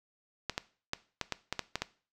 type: clicks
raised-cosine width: 0.2 ms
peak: -14 dBFS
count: 9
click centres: 0.497 / 0.579 / 0.934 / 1.213 / 1.323 / 1.526 / 1.593 / 1.756 / 1.82 s
effects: noise-tail reverb RT60 0.4 s tail -18 dB re dry